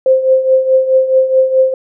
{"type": "tone with tremolo", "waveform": "sine", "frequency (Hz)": 523.3, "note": "C5", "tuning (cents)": 0, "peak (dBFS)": -4, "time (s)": [0.06, 1.74], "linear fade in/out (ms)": 2, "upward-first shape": "triangle", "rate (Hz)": 4.7, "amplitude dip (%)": 75, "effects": []}